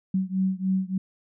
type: beating tone pair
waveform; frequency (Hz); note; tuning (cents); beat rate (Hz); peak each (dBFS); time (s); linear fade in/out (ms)
sine; 187.6 / 191; F#3 / G3; +24 / -45; 3.4; -25 / -26; 0.14-0.98; 5
effects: none